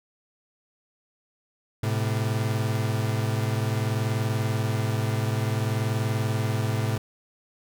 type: tone pair together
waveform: 40% pulse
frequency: 108.6 / 129.15 Hz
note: A2 / C3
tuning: -22 / -22 cents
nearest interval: minor third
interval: 300 cents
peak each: -24 / -28 dBFS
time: 1.83-6.98 s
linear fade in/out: 5 ms
effects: none